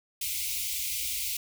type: band-stop noise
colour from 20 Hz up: white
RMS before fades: -32 dBFS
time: 0.21-1.37 s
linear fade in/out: 5 ms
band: 100 to 2100 Hz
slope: 96 dB/octave
effects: none